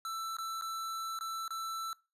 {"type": "tone with dropouts", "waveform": "square", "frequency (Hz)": 1329, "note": "E6", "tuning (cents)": 14, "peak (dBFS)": -37, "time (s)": [0.05, 1.93], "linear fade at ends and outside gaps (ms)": 1, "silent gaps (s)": [[0.368, 0.385], [0.612, 0.621], [1.189, 1.209], [1.479, 1.506]], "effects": ["noise-tail reverb RT60 0.3 s tail -22 dB re dry", "resampled to 32000 Hz"]}